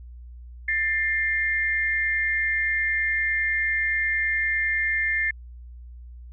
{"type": "tone pair together", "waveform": "sine", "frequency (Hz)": [1778.4, 2108], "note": ["A6", "C7"], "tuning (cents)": [18, 12], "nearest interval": "minor third", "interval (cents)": 294, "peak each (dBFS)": -24, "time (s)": [0.68, 5.31], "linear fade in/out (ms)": 5, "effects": ["added 60 Hz sine -39 dBFS peak until 6.32 s"]}